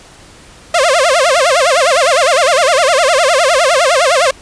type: tone with vibrato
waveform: sawtooth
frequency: 603 Hz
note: D5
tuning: 46 cents sharp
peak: -4 dBFS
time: 0.74-4.31 s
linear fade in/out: 5 ms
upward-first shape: sine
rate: 9.8 Hz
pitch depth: 280 cents each way
effects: pink hiss -39 dBFS RMS until 4.41 s + resampled to 22050 Hz